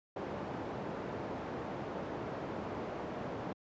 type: low-pass noise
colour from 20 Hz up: white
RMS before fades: -40 dBFS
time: 0.16-3.53 s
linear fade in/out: 5 ms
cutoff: 670 Hz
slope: 12 dB/octave
effects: high-pass 100 Hz 12 dB/octave + resampled to 16000 Hz